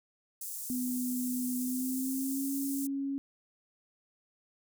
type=high-pass noise; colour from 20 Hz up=pink; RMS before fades=-40 dBFS; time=0.41-2.87 s; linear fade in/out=5 ms; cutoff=7600 Hz; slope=24 dB/octave
type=tone with pitch glide; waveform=sine; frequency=250 to 275.8 Hz; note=B3 to C#4; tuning=+21 to -9 cents; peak=-31 dBFS; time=0.7-3.18 s; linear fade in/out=0 ms; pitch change=+170 cents; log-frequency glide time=1.58-2.52 s
effects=none